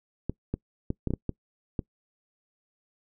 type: clicks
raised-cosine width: 3 ms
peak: -15 dBFS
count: 8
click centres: 0.296 / 0.54 / 0.904 / 1.073 / 1.106 / 1.137 / 1.293 / 1.792 s
effects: noise-tail reverb RT60 0.1 s tail -24 dB re dry